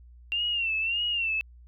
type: tone with vibrato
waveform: sine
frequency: 2748 Hz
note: F7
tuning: 29 cents flat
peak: -25 dBFS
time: 0.32-1.41 s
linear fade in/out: 0 ms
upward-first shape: sine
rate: 1.7 Hz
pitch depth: 92 cents each way
effects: added 60 Hz sine -48 dBFS peak until 1.67 s